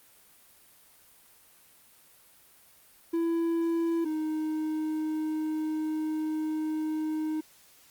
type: tone pair in turn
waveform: triangle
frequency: 333.5 / 311.3 Hz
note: E4 / D#4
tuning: +20 / +1 cents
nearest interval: minor second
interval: 119 cents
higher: first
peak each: -23 / -26 dBFS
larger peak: first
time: 3.13-4.05 / 4.05-7.41 s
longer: second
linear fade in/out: 10 ms
effects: white hiss -58 dBFS RMS until 7.9 s + Opus 32 kbps